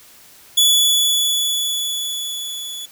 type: tone with level ramp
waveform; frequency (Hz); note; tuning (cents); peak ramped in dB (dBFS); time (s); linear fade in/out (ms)
sawtooth; 3425; A7; -47; -7 to -25; 0.57-2.86; 10
effects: white hiss -46 dBFS RMS until 2.91 s